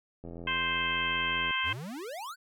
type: click train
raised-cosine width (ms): 2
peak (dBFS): -30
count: 109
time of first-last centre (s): 0.24-1.508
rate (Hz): 85.2
type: harmonic tone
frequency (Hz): 523.3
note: C5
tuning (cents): 0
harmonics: 2 / 3 / 4 / 5 / 6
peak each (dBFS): -34 / -34 / -34 / -34 / -34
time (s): 0.47-1.73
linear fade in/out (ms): 5
type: exponential sweep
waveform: square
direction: up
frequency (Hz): 70.7 to 1571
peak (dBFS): -38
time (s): 1.63-2.36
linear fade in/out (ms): 50
effects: none